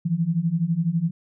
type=beating tone pair; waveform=sine; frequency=160 / 172 Hz; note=D#3 / F3; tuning=+49 / -26 cents; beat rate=12 Hz; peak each=-24 / -22 dBFS; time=0.05-1.11 s; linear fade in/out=10 ms; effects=none